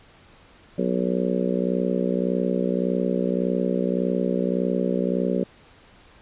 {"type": "harmonic tone", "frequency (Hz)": 61.74, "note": "B1", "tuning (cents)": 0, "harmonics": [3, 4, 5, 6, 7, 8, 9], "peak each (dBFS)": [-25, -27, -35, -29, -29, -30, -30], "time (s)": [0.78, 5.44], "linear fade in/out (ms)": 5, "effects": ["pink hiss -52 dBFS RMS until 6.21 s", "resampled to 8000 Hz"]}